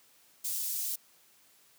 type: high-pass noise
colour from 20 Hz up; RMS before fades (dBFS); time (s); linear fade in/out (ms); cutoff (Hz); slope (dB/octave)
white; -34; 0.44-0.96; 10; 6100; 12
effects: white hiss -63 dBFS RMS until 1.78 s + high-pass 100 Hz 12 dB/octave